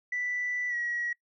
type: tone with pitch glide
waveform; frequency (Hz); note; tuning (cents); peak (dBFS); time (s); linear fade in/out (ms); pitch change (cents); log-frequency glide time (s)
sine; 1975.5 to 1912.6; B6 to A#6; 0 to +44; -28; 0.12-1.13; 5; -56; 0.69-0.75
effects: noise-tail reverb RT60 0.1 s tail -24 dB re dry + tanh soft clip ceiling -24 dBFS